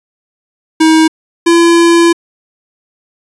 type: tone pair in turn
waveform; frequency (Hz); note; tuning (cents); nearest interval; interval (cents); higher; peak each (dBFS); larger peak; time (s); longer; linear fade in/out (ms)
square; 318.4 / 338.5; D#4 / E4; +40 / +46; minor second; 106; second; -5; neither; 0.8-1.08 / 1.46-2.13; second; 10
effects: resampled to 24000 Hz

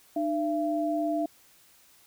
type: tone pair together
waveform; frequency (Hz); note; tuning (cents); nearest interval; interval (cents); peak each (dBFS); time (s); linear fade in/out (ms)
sine; 303 / 675.9; D#4 / E5; -46 / +43; octave + major second; 1389; -28; 0.16-1.26; 5
effects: white hiss -59 dBFS RMS until 2.06 s

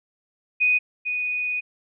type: tone pair in turn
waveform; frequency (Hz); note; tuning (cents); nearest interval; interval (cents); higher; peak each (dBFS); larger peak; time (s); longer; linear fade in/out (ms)
sine; 2489 / 2479; D#7 / D#7; 0 / -7; unison; 7; first; -16 / -23; first; 0.6-0.79 / 1.05-1.61; second; 20
effects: none

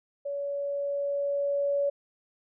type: tone with level ramp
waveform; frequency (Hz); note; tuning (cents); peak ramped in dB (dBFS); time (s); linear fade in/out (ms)
sine; 566; C#5; +36; -30 to -23; 0.25-1.9; 10
effects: none

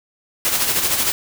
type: noise with tremolo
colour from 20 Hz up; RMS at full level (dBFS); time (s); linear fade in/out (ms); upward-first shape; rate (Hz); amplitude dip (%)
white; -17; 0.45-1.12; 0; sine; 13; 50
effects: none

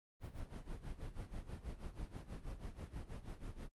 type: noise with tremolo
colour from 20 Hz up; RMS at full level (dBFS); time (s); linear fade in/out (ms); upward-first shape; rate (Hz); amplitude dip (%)
brown; -44; 0.2-3.7; 50; sine; 6.2; 80
effects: Opus 32 kbps

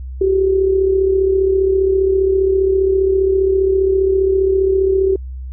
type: tone with amplitude modulation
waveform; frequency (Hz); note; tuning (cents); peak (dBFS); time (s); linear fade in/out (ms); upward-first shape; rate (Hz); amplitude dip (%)
sine; 384; G4; -36; -9; 0.21-5.16; 5; sine; 35; 50
effects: added 64 Hz sine -25 dBFS peak until 5.52 s

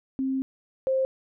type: tone pair in turn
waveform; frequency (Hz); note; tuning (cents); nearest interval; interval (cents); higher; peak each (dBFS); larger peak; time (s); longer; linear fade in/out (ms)
sine; 265.5 / 527.8; C4 / C5; +25 / +15; octave; 1190; second; -24 / -21; second; 0.19-0.42 / 0.87-1.05; first; 0
effects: none

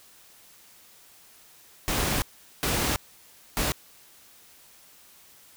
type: noise bursts at uneven times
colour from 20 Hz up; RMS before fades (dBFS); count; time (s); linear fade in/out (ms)
pink; -26; 3; 1.88-2.22 / 2.63-2.96 / 3.57-3.72; 0
effects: white hiss -54 dBFS RMS until 5.56 s

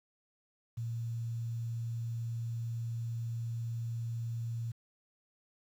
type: tone with quantisation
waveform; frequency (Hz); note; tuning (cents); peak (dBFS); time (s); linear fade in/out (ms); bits
sine; 116.1; A#2; -7; -34; 0.77-4.72; 10; 10
effects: none

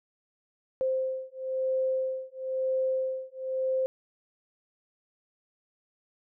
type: beating tone pair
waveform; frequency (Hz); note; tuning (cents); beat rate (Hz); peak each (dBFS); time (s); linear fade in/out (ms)
sine; 522 / 523; C5 / C5; -4 / -1; 1; -30; 0.81-3.86; 0
effects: none

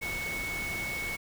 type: tone in noise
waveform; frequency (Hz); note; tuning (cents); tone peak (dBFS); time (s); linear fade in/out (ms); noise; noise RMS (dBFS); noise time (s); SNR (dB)
sine; 2211; C#7; -5; -33; 0.01-1.17; 20; pink; -39; 0.01-1.17; +3
effects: none

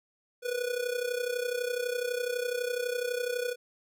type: tone with amplitude modulation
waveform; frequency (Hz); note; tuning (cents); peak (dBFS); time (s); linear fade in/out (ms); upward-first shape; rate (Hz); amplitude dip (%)
square; 490; B4; -14; -27; 0.42-3.56; 50; sine; 32; 75
effects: none

